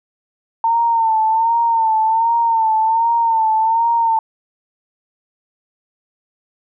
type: tone with vibrato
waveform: sine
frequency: 904 Hz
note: A5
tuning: 47 cents sharp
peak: -12 dBFS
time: 0.64-4.19 s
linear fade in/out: 2 ms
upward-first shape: sine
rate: 1.3 Hz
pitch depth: 55 cents each way
effects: none